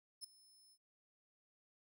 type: tone with ADSR envelope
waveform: 25% pulse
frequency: 5240 Hz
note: E8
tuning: 11 cents flat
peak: -38 dBFS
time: 0.21-0.78 s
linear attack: 32 ms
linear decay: 5 ms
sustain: -22 dB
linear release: 56 ms
effects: noise-tail reverb RT60 0.1 s tail -23 dB re dry